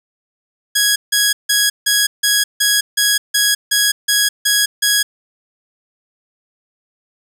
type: tone bursts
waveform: 10% pulse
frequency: 1661.2 Hz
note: G#6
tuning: in tune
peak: -3 dBFS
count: 12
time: 0.75-5.03 s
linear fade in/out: 10 ms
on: 210 ms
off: 160 ms
effects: none